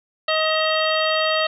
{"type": "harmonic tone with a mistuned harmonic", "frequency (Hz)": 630, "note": "D#5", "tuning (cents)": 21, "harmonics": [1, 2, 3, 4, 5, 6, 7], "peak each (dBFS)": [-21, -24, -26, -27, -28, -29, -29], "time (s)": [0.28, 1.47], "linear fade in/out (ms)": 5, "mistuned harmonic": 4, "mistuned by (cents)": 130, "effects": []}